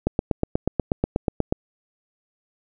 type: click train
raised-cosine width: 2 ms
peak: -6 dBFS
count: 13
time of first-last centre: 0.07-1.525 s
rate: 8.25 Hz
effects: none